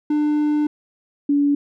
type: tone pair in turn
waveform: triangle / sine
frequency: 298.7 / 286.4 Hz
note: D4 / D4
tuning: +29 / -43 cents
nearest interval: minor second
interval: 72 cents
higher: first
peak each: -14 dBFS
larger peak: neither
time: 0.1-0.67 / 1.29-1.55 s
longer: first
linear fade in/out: 5 ms
effects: none